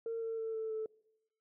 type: tone with pitch steps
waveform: sine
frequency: 456.5 / 451.8 / 447.1 / 442.5 / 437.9 Hz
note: A#4 / A4 / A4 / A4 / A4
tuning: -36 / +46 / +28 / +10 / -8 cents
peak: -34 dBFS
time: 0.06-0.86 s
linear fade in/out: 2 ms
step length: 160 ms
effects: noise-tail reverb RT60 0.9 s tail -25 dB re dry + tanh soft clip ceiling -31 dBFS